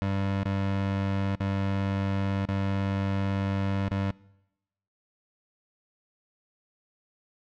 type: tone with dropouts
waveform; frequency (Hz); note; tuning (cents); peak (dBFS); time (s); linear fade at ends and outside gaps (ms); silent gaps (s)
25% pulse; 98; G2; 0; -22; 0.02-4.11; 0; 0.433-0.455 / 1.354-1.403 / 2.453-2.487 / 3.886-3.912
effects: noise-tail reverb RT60 0.9 s tail -23 dB re dry + low-pass 3000 Hz 12 dB/octave